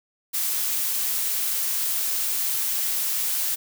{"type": "noise", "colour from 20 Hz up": "blue", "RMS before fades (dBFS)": -25, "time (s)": [0.33, 3.56], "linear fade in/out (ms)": 20, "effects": []}